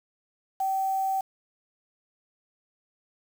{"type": "tone with quantisation", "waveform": "sine", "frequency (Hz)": 770, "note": "G5", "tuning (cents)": -31, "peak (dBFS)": -24, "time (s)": [0.6, 1.21], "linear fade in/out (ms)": 5, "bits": 7, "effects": []}